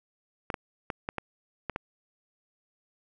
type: clicks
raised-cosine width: 0.5 ms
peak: -16 dBFS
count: 7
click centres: 0.502 / 0.542 / 0.902 / 1.089 / 1.183 / 1.697 / 1.761 s
effects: none